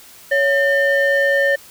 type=ring-modulated tone; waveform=triangle; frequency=622.3 Hz; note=D#5; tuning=in tune; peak=-8 dBFS; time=0.31-1.56 s; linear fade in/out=10 ms; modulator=1180 Hz; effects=white hiss -43 dBFS RMS until 1.7 s